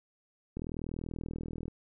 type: click train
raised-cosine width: 3 ms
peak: -25 dBFS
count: 46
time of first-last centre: 0.57-1.681 s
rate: 40.5 Hz
effects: none